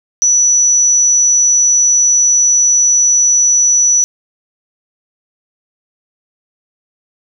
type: tone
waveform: sine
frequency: 5920 Hz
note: F#8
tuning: in tune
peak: -7 dBFS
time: 0.22-4.04 s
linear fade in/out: 0 ms
effects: none